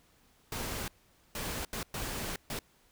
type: noise bursts at uneven times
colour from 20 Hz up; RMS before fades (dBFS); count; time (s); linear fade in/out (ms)
pink; -37; 5; 0.52-0.88 / 1.35-1.65 / 1.73-1.83 / 1.94-2.36 / 2.5-2.59; 2
effects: pink hiss -66 dBFS RMS until 2.91 s